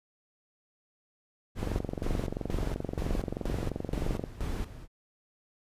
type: noise with tremolo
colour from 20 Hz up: brown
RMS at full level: -32 dBFS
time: 1.55-4.88 s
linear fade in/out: 50 ms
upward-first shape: square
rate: 2.1 Hz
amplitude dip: 75%
type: click train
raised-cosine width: 2 ms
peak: -19 dBFS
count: 61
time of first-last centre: 1.63-4.239 s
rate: 23 Hz
effects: resampled to 32000 Hz